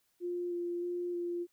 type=tone with vibrato; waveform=sine; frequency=350 Hz; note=F4; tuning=4 cents sharp; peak=-33 dBFS; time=0.2-1.47 s; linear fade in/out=50 ms; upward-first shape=square; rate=1.6 Hz; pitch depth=11 cents each way; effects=white hiss -75 dBFS RMS until 1.52 s